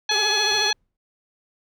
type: harmonic tone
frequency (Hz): 845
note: G#5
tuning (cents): +30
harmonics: 1 / 2 / 3 / 4 / 5 / 7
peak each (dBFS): -28 / -26 / -28 / -25 / -23 / -29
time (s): 0.09-0.73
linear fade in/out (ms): 5
type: tone with vibrato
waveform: 25% pulse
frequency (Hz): 415.3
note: G#4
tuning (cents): 0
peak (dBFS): -24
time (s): 0.11-0.71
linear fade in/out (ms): 5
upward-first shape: triangle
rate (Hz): 14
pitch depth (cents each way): 120
type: noise with exponential decay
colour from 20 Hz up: brown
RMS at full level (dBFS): -43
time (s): 0.51-0.97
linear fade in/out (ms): 5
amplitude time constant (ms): 100
effects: none